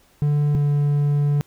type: tone pair in turn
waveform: triangle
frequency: 146.83 / 145.06 Hz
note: D3 / D3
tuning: 0 / -21 cents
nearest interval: unison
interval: 21 cents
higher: first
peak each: -14 dBFS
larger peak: neither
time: 0.22-0.55 / 0.55-1.41 s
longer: second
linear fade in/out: 0 ms
effects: pink hiss -57 dBFS RMS until 1.46 s